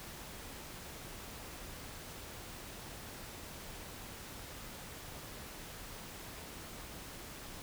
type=silence; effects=pink hiss -48 dBFS RMS until 7.62 s